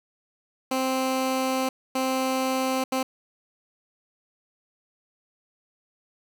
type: tone bursts at uneven times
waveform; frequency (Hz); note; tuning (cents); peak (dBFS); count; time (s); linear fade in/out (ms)
15% pulse; 261.6; C4; 0; -17; 3; 0.71-1.69 / 1.95-2.84 / 2.92-3.03; 5
effects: none